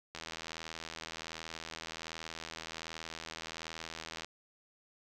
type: click train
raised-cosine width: 0.2 ms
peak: -24 dBFS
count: 334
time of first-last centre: 0.15-4.246 s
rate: 81.3 Hz
effects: none